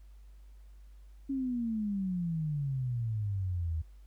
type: exponential sweep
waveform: sine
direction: down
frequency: 277.2 to 77.8 Hz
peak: -30 dBFS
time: 1.29-3.82 s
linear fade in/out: 10 ms
effects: added 50 Hz sine -50 dBFS peak until 4.06 s + pink hiss -72 dBFS RMS until 4.06 s